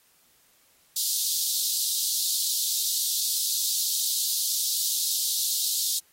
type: high-pass noise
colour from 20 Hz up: pink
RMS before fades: -27 dBFS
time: 0.96-5.99 s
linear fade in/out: 5 ms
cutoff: 3700 Hz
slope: 48 dB/octave
effects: white hiss -62 dBFS RMS until 6.12 s + AAC 48 kbps